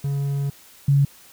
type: tone pair in turn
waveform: triangle / sine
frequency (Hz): 140.3 / 140.3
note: C#3 / C#3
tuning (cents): +21 / +21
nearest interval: unison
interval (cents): 0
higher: neither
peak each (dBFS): -19 / -13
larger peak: second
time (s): 0.04-0.5 / 0.88-1.05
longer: first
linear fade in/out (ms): 5
effects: white hiss -49 dBFS RMS until 1.32 s